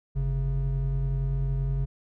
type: tone pair together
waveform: triangle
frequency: 48.82 / 135.9 Hz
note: G1 / C#3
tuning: -6 / -34 cents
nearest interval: octave + tritone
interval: 1772 cents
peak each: -25 dBFS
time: 0.15-1.86 s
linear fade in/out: 20 ms
effects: none